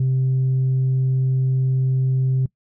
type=tone; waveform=sine; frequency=130.81 Hz; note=C3; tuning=in tune; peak=-14 dBFS; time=0-2.46 s; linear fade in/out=5 ms; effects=noise-tail reverb RT60 0.1 s tail -22 dB re dry + tanh soft clip ceiling -14 dBFS